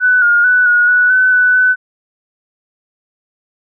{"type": "tone with pitch steps", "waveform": "sine", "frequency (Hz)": [1495, 1422, 1489, 1448, 1475, 1511, 1492, 1504], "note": ["F#6", "F6", "F#6", "F#6", "F#6", "F#6", "F#6", "F#6"], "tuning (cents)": [17, 31, 11, -38, -6, 36, 14, 28], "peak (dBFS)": -7, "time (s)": [0, 1.76], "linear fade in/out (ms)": 50, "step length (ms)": 220, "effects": []}